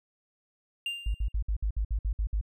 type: tone with exponential decay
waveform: triangle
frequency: 2794 Hz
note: F7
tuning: in tune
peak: -26 dBFS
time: 0.86-1.32 s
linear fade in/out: 2 ms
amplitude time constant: 99 ms
type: tone bursts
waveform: sine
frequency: 51.91 Hz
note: G#1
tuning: in tune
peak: -25 dBFS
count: 10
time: 1.06-2.412 s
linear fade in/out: 5 ms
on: 83 ms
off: 58 ms
effects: none